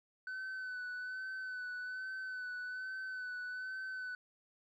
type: tone with vibrato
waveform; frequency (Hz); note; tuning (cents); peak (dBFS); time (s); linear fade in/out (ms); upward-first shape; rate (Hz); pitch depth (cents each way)
sine; 1508; F#6; +32; -37; 0.27-4.15; 2; sine; 1.2; 28
effects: tanh soft clip ceiling -39 dBFS + 13-bit